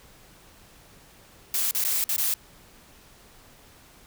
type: noise with dropouts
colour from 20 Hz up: blue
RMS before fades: -25 dBFS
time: 1.54-2.34 s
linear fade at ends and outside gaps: 2 ms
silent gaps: 1.711-1.748 / 1.84-1.848 / 2.041-2.091 / 2.164-2.18 s
effects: pink hiss -53 dBFS RMS until 4.06 s